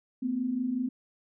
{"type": "tone pair together", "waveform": "sine", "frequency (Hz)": [230, 255.4], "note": ["A#3", "C4"], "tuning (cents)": [-23, -42], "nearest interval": "major second", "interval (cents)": 181, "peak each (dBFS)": [-34, -28], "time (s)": [0.22, 0.89], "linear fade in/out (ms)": 10, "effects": []}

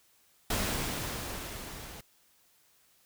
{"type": "noise with level ramp", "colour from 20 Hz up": "pink", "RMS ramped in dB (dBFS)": [-30, -46], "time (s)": [0.5, 2.01], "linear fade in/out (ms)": 5, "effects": ["white hiss -66 dBFS RMS until 3.05 s"]}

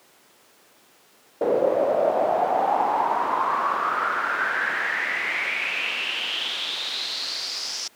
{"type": "noise with band-pass filter sweep", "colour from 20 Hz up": "brown", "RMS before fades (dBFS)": -24, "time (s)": [1.41, 7.88], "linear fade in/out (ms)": 5, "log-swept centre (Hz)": [490, 5500], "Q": 6.1, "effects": ["pink hiss -55 dBFS RMS until 7.95 s", "high-pass 300 Hz 12 dB/octave"]}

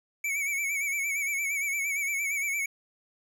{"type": "tone with vibrato", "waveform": "square", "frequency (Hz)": 2262, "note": "C#7", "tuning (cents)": 34, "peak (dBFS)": -28, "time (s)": [0.24, 2.66], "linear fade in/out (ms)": 5, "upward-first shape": "sine", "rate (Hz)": 8.7, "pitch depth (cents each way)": 65, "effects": []}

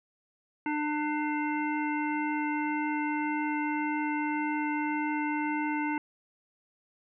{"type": "harmonic tone", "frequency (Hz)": 299.7, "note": "D4", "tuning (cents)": 35, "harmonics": [1, 3, 5, 7, 9], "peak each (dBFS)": [-30, -33, -39, -37, -44], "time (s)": [0.66, 5.98], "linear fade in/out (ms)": 2, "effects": []}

